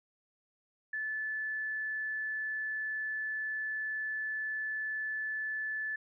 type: tone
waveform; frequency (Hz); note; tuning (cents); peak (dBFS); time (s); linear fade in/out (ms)
sine; 1739; A6; -21; -33; 0.93-5.96; 5
effects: none